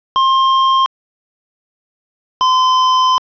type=tone pair in turn; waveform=square; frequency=1061 / 1027.2 Hz; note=C6 / C6; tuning=+24 / -32 cents; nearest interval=minor second; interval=56 cents; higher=first; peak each=-10 / -10 dBFS; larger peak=neither; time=0.16-0.86 / 2.41-3.18 s; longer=second; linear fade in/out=0 ms; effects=resampled to 11025 Hz + 7-bit